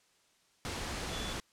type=tone in noise; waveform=sine; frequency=3449 Hz; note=A7; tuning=35 cents flat; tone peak=-43 dBFS; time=1.13-1.33 s; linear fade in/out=0 ms; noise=pink; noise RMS=-38 dBFS; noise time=0.65-1.4 s; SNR=-8 dB; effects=white hiss -69 dBFS RMS until 1.52 s + low-pass 8000 Hz 12 dB/octave